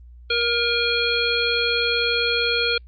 harmonic tone with a mistuned harmonic, 471.1 Hz, A#4, 18 cents sharp, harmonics 1 / 3 / 5 / 7 / 9, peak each -25 / -25 / -25 / -25 / -25 dBFS, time 0.3-2.78 s, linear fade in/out 5 ms, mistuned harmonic 5, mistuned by +39 cents, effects added 60 Hz sine -41 dBFS peak until 2.87 s + Opus 32 kbps

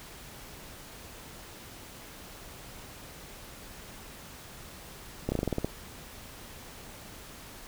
slowing click train, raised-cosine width 2 ms, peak -15 dBFS, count 9, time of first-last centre 5.29-5.646 s, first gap 30 ms, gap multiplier 1.11, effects pink hiss -47 dBFS RMS until 7.67 s

